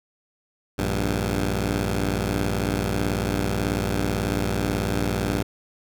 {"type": "tone pair together", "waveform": "10% pulse", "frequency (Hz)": [58.19, 98], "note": ["A#1", "G2"], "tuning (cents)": [-2, 0], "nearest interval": "major sixth", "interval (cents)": 902, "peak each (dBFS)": -17, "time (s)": [0.78, 5.43], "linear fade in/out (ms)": 10, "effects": []}